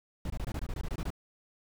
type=noise bursts; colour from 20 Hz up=brown; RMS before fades=-34 dBFS; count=12; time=0.25-1.104 s; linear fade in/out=2 ms; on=51 ms; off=22 ms; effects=none